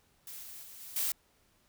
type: noise with level steps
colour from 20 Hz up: blue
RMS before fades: -45 / -47 / -50 / -47 / -32 dBFS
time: 0.27-1.12 s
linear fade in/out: 2 ms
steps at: 0.43 / 0.63 / 0.8 / 0.96 s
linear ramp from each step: 2 ms
effects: pink hiss -69 dBFS RMS until 1.68 s